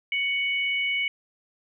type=tone pair together; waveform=sine; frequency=2231 / 2960 Hz; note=C#7 / F#7; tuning=+11 / 0 cents; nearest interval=perfect fourth; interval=489 cents; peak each=-24 / -30 dBFS; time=0.12-1.08 s; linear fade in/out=2 ms; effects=none